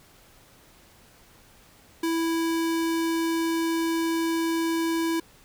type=tone; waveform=square; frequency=329.6 Hz; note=E4; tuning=in tune; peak=-24 dBFS; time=2.03-5.2 s; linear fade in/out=5 ms; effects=pink hiss -55 dBFS RMS until 5.44 s